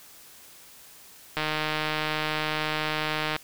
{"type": "click train", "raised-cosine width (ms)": 0.3, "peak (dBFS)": -11, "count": 308, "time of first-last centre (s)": [1.37, 3.364], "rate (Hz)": 154, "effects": ["white hiss -50 dBFS RMS until 3.43 s"]}